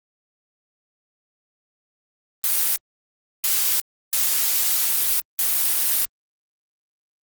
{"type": "noise bursts at uneven times", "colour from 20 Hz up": "blue", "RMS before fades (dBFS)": -20, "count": 4, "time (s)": [[2.44, 2.76], [3.44, 3.8], [4.13, 5.2], [5.39, 6.05]], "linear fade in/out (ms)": 0, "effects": ["Opus 32 kbps"]}